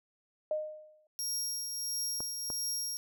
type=tone with exponential decay; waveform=sine; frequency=615 Hz; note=D#5; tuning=20 cents flat; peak=-27 dBFS; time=0.51-1.07 s; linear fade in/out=2 ms; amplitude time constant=120 ms
type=tone with tremolo; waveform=25% pulse; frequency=5600 Hz; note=F8; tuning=4 cents sharp; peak=-27 dBFS; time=1.19-2.97 s; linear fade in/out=0 ms; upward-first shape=triangle; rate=1.5 Hz; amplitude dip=45%
type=clicks; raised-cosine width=1 ms; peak=-27 dBFS; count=2; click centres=2.205 / 2.502 s
effects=none